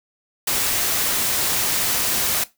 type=noise; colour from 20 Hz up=white; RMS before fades=-21 dBFS; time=0.47-2.44 s; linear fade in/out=5 ms; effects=noise-tail reverb RT60 0.2 s tail -17 dB re dry